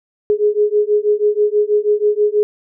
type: beating tone pair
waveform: sine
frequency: 415.3 / 421.5 Hz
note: G#4 / G#4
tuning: 0 / +26 cents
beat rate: 6.2 Hz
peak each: -15 dBFS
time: 0.3-2.43 s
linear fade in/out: 0 ms
effects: none